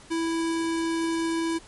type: tone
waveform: square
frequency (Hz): 329.6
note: E4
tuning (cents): 0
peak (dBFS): -25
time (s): 0.1-1.59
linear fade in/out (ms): 20
effects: pink hiss -50 dBFS RMS until 1.67 s + MP3 48 kbps